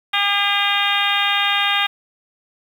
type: harmonic tone with a mistuned harmonic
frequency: 403.7 Hz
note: G#4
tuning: 49 cents flat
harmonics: 2 / 3 / 4 / 5 / 6 / 7 / 8 / 9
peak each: -24 / -24 / -24 / -24 / -24 / -24 / -24 / -24 dBFS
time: 0.13-1.87 s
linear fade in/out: 10 ms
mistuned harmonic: 9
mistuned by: +19 cents
effects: 7-bit